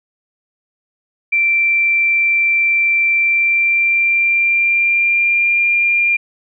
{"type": "tone with pitch glide", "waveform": "sine", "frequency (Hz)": [2349, 2396], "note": ["D7", "D7"], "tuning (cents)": [0, 34], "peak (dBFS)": -11, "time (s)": [1.32, 6.17], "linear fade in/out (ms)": 10, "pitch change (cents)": 34, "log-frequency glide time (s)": [3.15, 5.62], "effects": []}